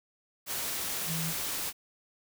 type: tone in noise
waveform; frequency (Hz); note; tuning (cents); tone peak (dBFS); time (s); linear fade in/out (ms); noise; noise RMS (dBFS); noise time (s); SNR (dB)
sine; 162.8; E3; -21; -33; 1.06-1.34; 50; white; -34; 0.46-1.73; -2
effects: none